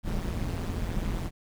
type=noise with amplitude modulation; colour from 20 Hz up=brown; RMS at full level=-27 dBFS; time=0.03-1.31 s; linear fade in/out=50 ms; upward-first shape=sine; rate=172 Hz; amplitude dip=80%; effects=none